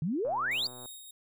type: exponential sweep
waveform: sine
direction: up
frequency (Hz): 143.1 to 4819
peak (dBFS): -28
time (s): 0.02-0.67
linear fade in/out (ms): 2
type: click train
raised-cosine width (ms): 1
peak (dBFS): -35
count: 77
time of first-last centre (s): 0.25-0.858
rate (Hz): 125
type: tone with tremolo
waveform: 10% pulse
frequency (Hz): 3733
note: A#7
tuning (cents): +2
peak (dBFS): -35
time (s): 0.51-1.11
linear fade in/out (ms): 5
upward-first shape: sine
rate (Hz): 3.3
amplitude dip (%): 40
effects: none